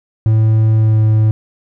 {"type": "tone with pitch glide", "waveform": "triangle", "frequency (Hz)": [110, 108.8], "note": ["A2", "A2"], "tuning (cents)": [0, -19], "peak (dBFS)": -6, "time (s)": [0.26, 1.31], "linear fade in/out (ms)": 0, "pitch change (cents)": -19, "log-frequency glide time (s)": [0.76, 1.01], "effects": []}